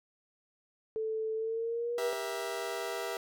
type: tone with pitch glide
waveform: sine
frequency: 440 to 482.6 Hz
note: A4 to B4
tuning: 0 to -40 cents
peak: -31 dBFS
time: 0.96-2.13 s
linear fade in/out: 0 ms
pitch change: +160 cents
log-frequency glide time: 1.35-2.01 s
type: chord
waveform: sawtooth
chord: E diminished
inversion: first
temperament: just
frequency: 395.6 / 474.7 / 659.3 Hz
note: G4 / Bb4 / E5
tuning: +16 / +31 / 0 cents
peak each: -35 dBFS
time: 1.98-3.17 s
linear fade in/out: 2 ms
effects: none